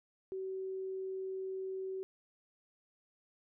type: tone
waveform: sine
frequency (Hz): 380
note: F#4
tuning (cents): +46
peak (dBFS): -37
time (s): 0.32-2.03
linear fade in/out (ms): 0
effects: none